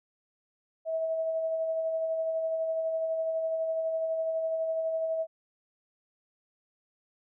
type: tone with tremolo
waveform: sine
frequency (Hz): 647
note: E5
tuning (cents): -32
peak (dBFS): -26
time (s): 0.85-5.27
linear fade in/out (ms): 50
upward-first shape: sine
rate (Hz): 12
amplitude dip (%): 30
effects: none